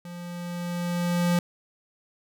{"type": "tone with level ramp", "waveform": "square", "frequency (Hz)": 174.61, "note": "F3", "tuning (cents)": 0, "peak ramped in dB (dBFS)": [-38, -20], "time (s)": [0.05, 1.39], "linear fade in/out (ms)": 2, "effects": []}